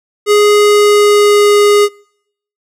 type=tone with pitch glide; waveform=square; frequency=415.3 to 412 Hz; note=G#4 to G#4; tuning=0 to -14 cents; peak=-6 dBFS; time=0.26-1.89 s; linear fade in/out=50 ms; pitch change=-14 cents; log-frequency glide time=0.51-1.55 s; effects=noise-tail reverb RT60 0.7 s tail -26 dB re dry + low-pass 12000 Hz 12 dB/octave